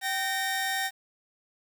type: tone pair together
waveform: sawtooth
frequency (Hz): 772.7 / 1843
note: G5 / A#6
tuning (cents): -25 / -20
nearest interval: octave + minor third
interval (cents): 1505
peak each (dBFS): -27 / -26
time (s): 0.01-0.91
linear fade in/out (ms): 50
effects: 9-bit